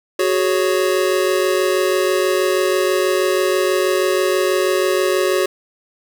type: chord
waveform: square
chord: F# suspended second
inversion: none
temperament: just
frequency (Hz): 370 / 416.2 / 555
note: F#4 / G#4 / C#5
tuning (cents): 0 / +4 / +2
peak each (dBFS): -18 / -22 / -21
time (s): 0.19-5.46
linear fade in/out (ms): 5
effects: none